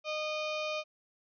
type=harmonic tone with a mistuned harmonic; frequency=614 Hz; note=D#5; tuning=23 cents flat; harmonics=1 / 2 / 4 / 5 / 6 / 7 / 8 / 9 / 10; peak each=-35 / -41 / -38 / -46 / -46 / -51 / -50 / -53 / -54 dBFS; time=0.04-0.84 s; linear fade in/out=50 ms; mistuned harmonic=8; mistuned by=-19 cents; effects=none